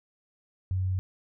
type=tone; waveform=sine; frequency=93.3 Hz; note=F#2; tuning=15 cents sharp; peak=-25 dBFS; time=0.71-0.99 s; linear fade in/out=0 ms; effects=none